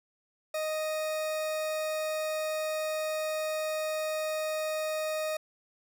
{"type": "tone", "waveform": "40% pulse", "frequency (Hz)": 622.3, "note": "D#5", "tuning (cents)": 0, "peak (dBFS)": -29, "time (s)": [0.54, 5.37], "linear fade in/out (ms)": 5, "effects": []}